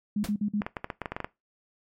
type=tone bursts; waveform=sine; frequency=207.7 Hz; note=G#3; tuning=in tune; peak=-24 dBFS; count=4; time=0.16-0.611 s; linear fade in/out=5 ms; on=76 ms; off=49 ms
type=noise with exponential decay; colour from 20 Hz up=pink; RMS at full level=-31 dBFS; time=0.24-0.35 s; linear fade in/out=1 ms; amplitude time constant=22 ms
type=clicks; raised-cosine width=0.5 ms; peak=-16 dBFS; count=11; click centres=0.619 / 0.665 / 0.768 / 0.844 / 0.902 / 1.017 / 1.058 / 1.12 / 1.165 / 1.203 / 1.245 s
effects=noise-tail reverb RT60 0.2 s tail -19 dB re dry + MP3 64 kbps